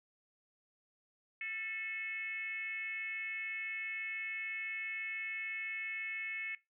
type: tone with frequency modulation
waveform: sine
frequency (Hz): 2187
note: C#7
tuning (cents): -24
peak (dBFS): -38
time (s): 1.41-6.55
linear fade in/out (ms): 2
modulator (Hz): 413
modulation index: 0.83
effects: noise-tail reverb RT60 0.2 s tail -18 dB re dry